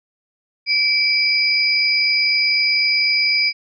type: tone pair together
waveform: sine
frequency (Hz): 2320 / 4912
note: D7 / D#8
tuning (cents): -22 / -23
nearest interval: octave + minor second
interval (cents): 1299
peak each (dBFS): -17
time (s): 0.66-3.53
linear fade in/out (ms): 50
effects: none